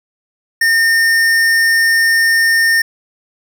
sine tone with tanh clipping, 1820 Hz, A#6, 42 cents flat, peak -11 dBFS, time 0.61-2.82 s, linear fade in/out 5 ms, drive 17 dB, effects none

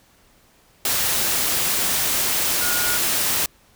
sine tone in noise, 1437 Hz, F6, 49 cents sharp, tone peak -26 dBFS, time 2.61-2.97 s, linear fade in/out 2 ms, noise white, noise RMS -21 dBFS, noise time 0.85-3.46 s, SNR -8 dB, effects pink hiss -56 dBFS RMS until 3.75 s

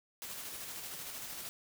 white noise with tremolo, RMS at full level -43 dBFS, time 0.22-1.49 s, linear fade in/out 0 ms, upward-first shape square, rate 13 Hz, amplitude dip 25%, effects none

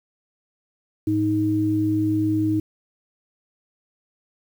sine tone pair together, 107.84 / 313.6 Hz, A2 / D#4, -34 / +14 cents, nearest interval octave + tritone, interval 1848 cents, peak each -25 / -19 dBFS, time 1.07-2.6 s, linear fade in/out 5 ms, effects 8-bit

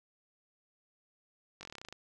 slowing click train, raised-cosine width 0.2 ms, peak -28 dBFS, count 12, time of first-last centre 1.61-1.926 s, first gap 20 ms, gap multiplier 1.07, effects none

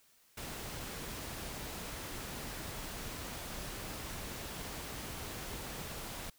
pink noise, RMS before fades -43 dBFS, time 0.37-6.3 s, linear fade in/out 5 ms, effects white hiss -67 dBFS RMS until 6.38 s

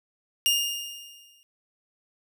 sawtooth tone with exponential decay, 2826 Hz, F7, 20 cents sharp, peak -15 dBFS, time 0.46-1.43 s, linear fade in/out 0 ms, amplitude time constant 210 ms, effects none

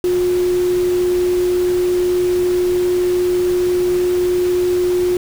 sine tone in noise, 359.1 Hz, F4, 48 cents sharp, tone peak -13 dBFS, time 0.04-5.17 s, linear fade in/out 2 ms, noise pink, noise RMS -31 dBFS, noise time 0.04-5.17 s, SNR +15 dB, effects none

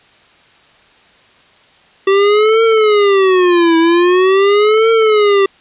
square tone with vibrato, 385.8 Hz, G4, 28 cents flat, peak -8 dBFS, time 2.07-5.46 s, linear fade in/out 5 ms, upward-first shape triangle, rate 0.44 Hz, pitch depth 290 cents each way, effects white hiss -47 dBFS RMS until 5.6 s + resampled to 8000 Hz

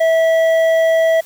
sine tone with hard clipping, 652 Hz, E5, 19 cents flat, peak -12 dBFS, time 0-1.21 s, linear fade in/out 10 ms, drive 7 dB, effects white hiss -42 dBFS RMS until 1.25 s

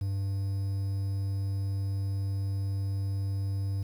triangle tone with quantisation, 98 Hz, G2, in tune, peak -26 dBFS, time 0.01-3.83 s, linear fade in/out 5 ms, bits 9, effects none

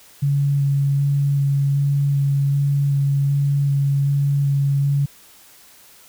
sine tone with vibrato, 140.5 Hz, C#3, 24 cents sharp, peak -15 dBFS, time 0.22-5.06 s, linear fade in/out 10 ms, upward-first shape square, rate 1.3 Hz, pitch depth 9 cents each way, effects white hiss -48 dBFS RMS until 6.08 s

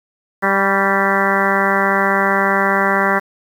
harmonic tone with a mistuned harmonic, 196.4 Hz, G3, 4 cents sharp, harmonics 1 / 2 / 3 / 4 / 5 / 6 / 7 / 8 / 9 / 10, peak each -22 / -22 / -22 / -22 / -22 / -22 / -22 / -22 / -22 / -22 dBFS, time 0.42-3.2 s, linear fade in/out 20 ms, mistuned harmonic 6, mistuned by -38 cents, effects 7-bit

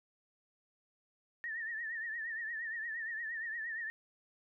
sine tone with vibrato, 1817 Hz, A#6, 45 cents flat, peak -37 dBFS, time 1.44-3.9 s, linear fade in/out 0 ms, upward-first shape triangle, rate 8.6 Hz, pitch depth 100 cents each way, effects none

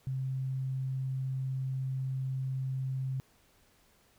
sine tone, 132 Hz, C3, 16 cents sharp, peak -31 dBFS, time 0.07-3.2 s, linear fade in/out 0 ms, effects pink hiss -66 dBFS RMS until 4.18 s

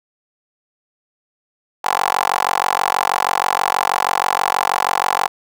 15% pulse tone with high-pass filter, 46.25 Hz, F#1, in tune, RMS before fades -18 dBFS, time 1.84-5.28 s, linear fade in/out 10 ms, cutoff 880 Hz, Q 4.9, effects none

